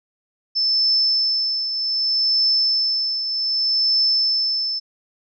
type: tone with tremolo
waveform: sine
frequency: 5274 Hz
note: E8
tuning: in tune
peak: -14 dBFS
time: 0.55-4.8 s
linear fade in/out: 20 ms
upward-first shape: triangle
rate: 0.65 Hz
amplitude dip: 60%
effects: none